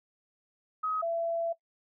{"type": "tone pair in turn", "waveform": "sine", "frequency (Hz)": [1266, 670.6], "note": ["D#6", "E5"], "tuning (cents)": [30, 30], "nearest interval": "major seventh", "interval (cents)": 1100, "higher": "first", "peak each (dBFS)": -28, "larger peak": "neither", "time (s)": [[0.83, 1.02], [1.02, 1.53]], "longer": "second", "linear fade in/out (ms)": 10, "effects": ["noise-tail reverb RT60 0.1 s tail -18 dB re dry"]}